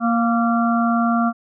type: harmonic tone with a mistuned harmonic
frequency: 233.1 Hz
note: A#3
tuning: in tune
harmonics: 1 / 3 / 5 / 6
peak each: -17 / -22 / -24 / -25 dBFS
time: 0-1.33 s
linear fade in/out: 50 ms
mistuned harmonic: 6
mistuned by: -30 cents
effects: none